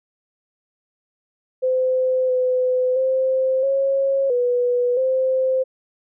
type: tone with pitch steps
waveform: sine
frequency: 514 / 507 / 523 / 545 / 490 / 521 Hz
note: C5 / B4 / C5 / C#5 / B4 / C5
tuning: -31 / +45 / -1 / -29 / -14 / -7 cents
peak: -16 dBFS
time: 1.62-5.64 s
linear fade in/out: 20 ms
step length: 670 ms
effects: none